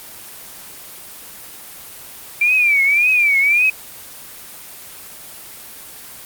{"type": "tone with vibrato", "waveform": "sine", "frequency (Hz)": 2349, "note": "D7", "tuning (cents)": 0, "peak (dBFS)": -11, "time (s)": [2.41, 3.7], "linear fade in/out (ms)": 5, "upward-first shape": "triangle", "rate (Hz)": 1.8, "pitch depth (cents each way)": 150, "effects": ["white hiss -36 dBFS RMS until 6.25 s", "Opus 24 kbps"]}